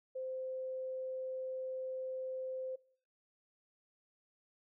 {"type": "tone", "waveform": "sine", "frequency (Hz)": 519, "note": "C5", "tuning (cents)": -14, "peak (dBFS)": -38, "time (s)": [0.15, 2.76], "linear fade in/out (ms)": 10, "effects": ["noise-tail reverb RT60 0.5 s tail -21 dB re dry"]}